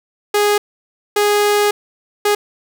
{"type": "tone bursts at uneven times", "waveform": "sawtooth", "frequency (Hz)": 413.7, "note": "G#4", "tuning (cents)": -7, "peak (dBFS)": -8, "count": 3, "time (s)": [[0.34, 0.58], [1.16, 1.71], [2.25, 2.35]], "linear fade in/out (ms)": 5, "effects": []}